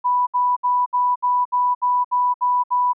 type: tone bursts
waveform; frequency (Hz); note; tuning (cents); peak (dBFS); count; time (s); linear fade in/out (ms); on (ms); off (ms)
sine; 987.8; B5; 0; -15; 10; 0.04-2.934; 20; 230; 66
effects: none